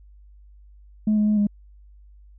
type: tone with pitch steps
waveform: sine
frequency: 213.6 / 210.6 / 211.8 / 205.6 Hz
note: G#3 / G#3 / G#3 / G#3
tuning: +49 / +24 / +34 / -17 cents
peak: -15 dBFS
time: 1.07-1.47 s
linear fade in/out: 5 ms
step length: 100 ms
effects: tanh soft clip ceiling -14 dBFS + added 50 Hz sine -46 dBFS peak until 2.38 s